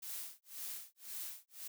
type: noise with tremolo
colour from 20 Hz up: blue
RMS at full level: -43 dBFS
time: 0.02-1.68 s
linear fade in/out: 10 ms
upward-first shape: sine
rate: 1.9 Hz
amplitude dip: 100%
effects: none